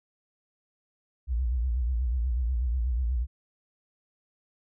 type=tone with vibrato; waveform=sine; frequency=61 Hz; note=B1; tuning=21 cents flat; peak=-24 dBFS; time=1.27-3.27 s; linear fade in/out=50 ms; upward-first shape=sine; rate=8.2 Hz; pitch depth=140 cents each way; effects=none